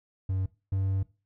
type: tone pair in turn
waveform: triangle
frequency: 94.8 / 96.4 Hz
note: F#2 / G2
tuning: +43 / -28 cents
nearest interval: unison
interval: 29 cents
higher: second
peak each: -24 / -23 dBFS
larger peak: second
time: 0.29-0.46 / 0.72-1.03 s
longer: second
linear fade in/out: 5 ms
effects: noise-tail reverb RT60 0.3 s tail -19 dB re dry